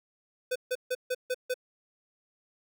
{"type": "tone bursts", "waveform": "square", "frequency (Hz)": 504, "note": "B4", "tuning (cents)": 35, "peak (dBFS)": -28, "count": 6, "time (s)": [0.51, 1.542], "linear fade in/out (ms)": 10, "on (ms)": 47, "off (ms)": 150, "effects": []}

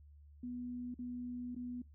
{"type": "tone with dropouts", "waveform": "sine", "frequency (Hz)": 245.7, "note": "B3", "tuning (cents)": -9, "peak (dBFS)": -40, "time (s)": [0.43, 1.82], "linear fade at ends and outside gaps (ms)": 5, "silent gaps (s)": [[0.943, 0.989], [1.549, 1.562]], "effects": ["noise-tail reverb RT60 0.2 s tail -20 dB re dry", "added 73 Hz sine -56 dBFS peak until 1.94 s"]}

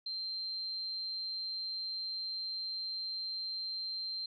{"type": "tone", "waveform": "sine", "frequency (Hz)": 4145, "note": "C8", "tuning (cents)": -17, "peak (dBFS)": -36, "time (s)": [0.06, 4.26], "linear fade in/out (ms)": 5, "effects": []}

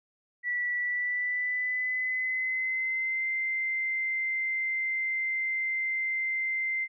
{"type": "tone with pitch glide", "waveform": "sine", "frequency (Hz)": [1954, 2082], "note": ["B6", "C7"], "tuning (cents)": [-19, -9], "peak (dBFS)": -27, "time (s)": [0.43, 6.88], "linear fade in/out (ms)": 50, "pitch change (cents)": 110, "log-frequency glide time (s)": [0.76, 3.28], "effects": []}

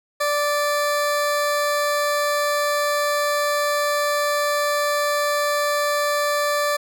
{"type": "tone", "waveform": "20% pulse", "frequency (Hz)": 585, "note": "D5", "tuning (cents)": -7, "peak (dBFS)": -14, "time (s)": [0.2, 6.77], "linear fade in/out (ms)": 10, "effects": []}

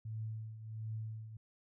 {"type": "tone with tremolo", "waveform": "sine", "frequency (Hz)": 110, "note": "A2", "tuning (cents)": 0, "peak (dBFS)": -37, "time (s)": [0.05, 1.37], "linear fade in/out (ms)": 5, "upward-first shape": "triangle", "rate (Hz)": 1.4, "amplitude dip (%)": 70, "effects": []}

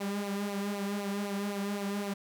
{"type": "tone with flanger", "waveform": "sawtooth", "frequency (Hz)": 201.5, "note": "G3", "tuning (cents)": 48, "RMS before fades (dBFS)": -34, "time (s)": [0, 2.14], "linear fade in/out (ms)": 10, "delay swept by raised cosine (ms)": [0.58, 3.68], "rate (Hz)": 3.9, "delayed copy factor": -0.7, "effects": []}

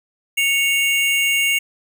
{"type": "tone pair together", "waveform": "square", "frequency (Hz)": [2214, 2789], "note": ["C#7", "F7"], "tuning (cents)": [-3, -3], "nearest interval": "major third", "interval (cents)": 400, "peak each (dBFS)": -19, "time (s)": [0.37, 1.59], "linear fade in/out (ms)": 10, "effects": []}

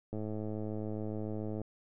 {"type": "click train", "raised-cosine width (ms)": 2, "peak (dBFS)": -26, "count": 160, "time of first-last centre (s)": [0.13, 1.616], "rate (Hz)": 107, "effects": []}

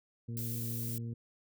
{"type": "harmonic tone", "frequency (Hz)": 116.54, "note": "A#2", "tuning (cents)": 0, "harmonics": [1, 2, 3, 4], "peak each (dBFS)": [-37, -43, -54, -55], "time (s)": [0.28, 1.14], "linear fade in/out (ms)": 10}
{"type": "noise", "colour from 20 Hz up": "violet", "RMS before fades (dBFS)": -41, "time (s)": [0.37, 0.98], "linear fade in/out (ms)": 0}
{"effects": []}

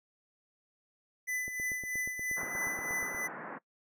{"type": "tone with tremolo", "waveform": "square", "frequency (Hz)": 2003, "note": "B6", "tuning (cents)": 24, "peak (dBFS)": -32, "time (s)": [1.27, 3.28], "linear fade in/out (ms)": 20, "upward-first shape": "triangle", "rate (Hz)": 3.1, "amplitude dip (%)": 60}
{"type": "click train", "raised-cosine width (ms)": 2, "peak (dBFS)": -33, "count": 15, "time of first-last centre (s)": [1.48, 3.147], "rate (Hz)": 8.4}
{"type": "band-pass noise", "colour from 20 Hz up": "white", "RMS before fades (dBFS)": -43, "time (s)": [2.36, 3.59], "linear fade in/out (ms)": 20, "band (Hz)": [150, 1800], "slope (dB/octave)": 48}
{"effects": ["noise-tail reverb RT60 0.1 s tail -21 dB re dry"]}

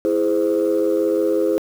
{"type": "chord", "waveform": "sine", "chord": "E augmented", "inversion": "none", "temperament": "equal with one note detuned", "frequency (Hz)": [329.6, 415.3, 517.2], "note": ["E4", "G#4", "B#4"], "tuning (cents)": [0, 0, -20], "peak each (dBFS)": -19, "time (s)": [0.05, 1.58], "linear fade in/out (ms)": 0, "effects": ["tanh soft clip ceiling -10 dBFS", "7-bit"]}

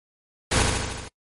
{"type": "noise with echo", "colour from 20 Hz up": "pink", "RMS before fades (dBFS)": -20, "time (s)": [0.51, 0.63], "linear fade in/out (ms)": 10, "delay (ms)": 76, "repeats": 6, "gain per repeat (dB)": -3, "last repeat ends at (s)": 1.086, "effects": ["noise-tail reverb RT60 0.1 s tail -23 dB re dry", "MP3 48 kbps"]}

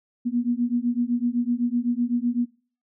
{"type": "beating tone pair", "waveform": "sine", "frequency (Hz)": [237.1, 245], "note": ["A#3", "B3"], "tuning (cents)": [30, -14], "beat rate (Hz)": 7.9, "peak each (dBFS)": -24, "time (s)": [0.25, 2.46], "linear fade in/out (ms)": 20, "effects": ["noise-tail reverb RT60 0.4 s tail -20 dB re dry"]}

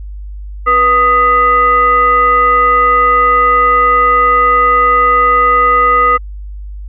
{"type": "tone with frequency modulation", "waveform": "sine", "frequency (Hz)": 1244.5, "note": "D#6", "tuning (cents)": 0, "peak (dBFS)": -6, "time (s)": [0.66, 6.18], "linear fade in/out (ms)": 20, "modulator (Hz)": 756, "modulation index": 0.62, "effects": ["added 50 Hz sine -23 dBFS peak until 6.88 s"]}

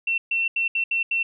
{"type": "tone bursts at uneven times", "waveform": "sine", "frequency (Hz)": 2704, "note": "E7", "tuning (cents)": 43, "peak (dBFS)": -20, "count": 6, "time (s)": [[0.07, 0.18], [0.31, 0.48], [0.56, 0.68], [0.75, 0.84], [0.91, 1.03], [1.11, 1.23]], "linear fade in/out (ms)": 5, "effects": []}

